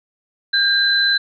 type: tone pair together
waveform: sine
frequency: 1600 / 4032 Hz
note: G6 / B7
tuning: +35 / +35 cents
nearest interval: octave + major third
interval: 1600 cents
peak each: -16 dBFS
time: 0.53-1.18 s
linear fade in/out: 10 ms
effects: none